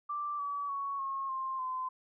sine tone with pitch steps, 1174.7 / 1143.9 / 1113.9 / 1084.7 / 1056.3 / 1028.6 Hz, D6 / D6 / C#6 / C#6 / C6 / C6, 0 / -46 / +8 / -38 / +16 / -30 cents, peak -33 dBFS, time 0.09-1.89 s, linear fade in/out 10 ms, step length 300 ms, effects none

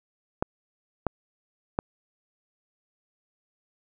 clicks, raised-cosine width 1 ms, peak -10 dBFS, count 3, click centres 0.425 / 1.067 / 1.789 s, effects none

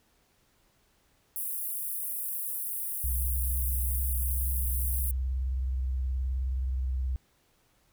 pink high-pass noise, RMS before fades -34 dBFS, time 1.36-5.11 s, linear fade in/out 0 ms, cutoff 10000 Hz, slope 48 dB/octave
sine tone with vibrato, 64.5 Hz, C2, 24 cents flat, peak -27 dBFS, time 3.04-7.16 s, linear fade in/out 0 ms, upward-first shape sine, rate 19 Hz, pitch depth 94 cents each way
effects pink hiss -68 dBFS RMS until 7.92 s

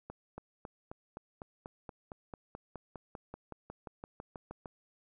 accelerating click train, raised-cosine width 1 ms, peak -29 dBFS, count 23, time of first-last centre 0.1-4.658 s, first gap 280 ms, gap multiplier 0.97, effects none

